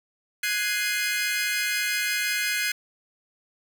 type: chord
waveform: sawtooth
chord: Ab dominant seventh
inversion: third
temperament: equal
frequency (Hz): 1480 / 1661.2 / 2093 / 2489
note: Gb6 / Ab6 / C7 / Eb7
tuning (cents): 0 / 0 / 0 / 0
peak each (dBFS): -28 / -26 / -25 / -27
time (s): 0.43-2.72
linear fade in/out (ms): 5
effects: none